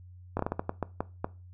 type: slowing click train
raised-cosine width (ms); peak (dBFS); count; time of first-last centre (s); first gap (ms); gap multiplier
1; -15; 10; 0.37-1.245; 23; 1.34
effects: noise-tail reverb RT60 0.3 s tail -19 dB re dry + added 90 Hz sine -47 dBFS peak until 1.53 s